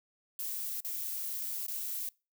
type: noise with dropouts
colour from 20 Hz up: violet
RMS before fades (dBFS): -37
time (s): 0.39-2.09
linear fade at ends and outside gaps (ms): 2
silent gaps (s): 0.805-0.847 / 1.666-1.681
effects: noise-tail reverb RT60 0.3 s tail -25 dB re dry